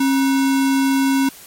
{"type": "tone with sample-and-hold", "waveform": "sine", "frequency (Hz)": 270, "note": "C#4", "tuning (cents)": -45, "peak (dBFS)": -13, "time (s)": [0, 1.29], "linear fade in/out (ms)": 5, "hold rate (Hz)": 1225, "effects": ["white hiss -41 dBFS RMS until 1.46 s", "MP3 64 kbps"]}